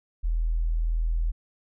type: tone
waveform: sine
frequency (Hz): 40.9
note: E1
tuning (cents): -13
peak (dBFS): -22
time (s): 0.23-1.32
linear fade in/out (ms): 20
effects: none